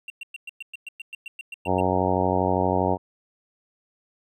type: tone bursts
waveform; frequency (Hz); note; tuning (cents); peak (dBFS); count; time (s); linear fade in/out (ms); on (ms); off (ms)
triangle; 2744; F7; -31; -31; 14; 0.08-1.804; 2; 21; 110
type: harmonic tone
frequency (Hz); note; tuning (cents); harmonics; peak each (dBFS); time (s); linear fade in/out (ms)
92.5; F#2; 0; 1 / 2 / 3 / 4 / 5 / 6 / 7 / 8 / 9 / 10; -29 / -29 / -29 / -29 / -29 / -29 / -29 / -29 / -29 / -29; 1.65-2.98; 50
effects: none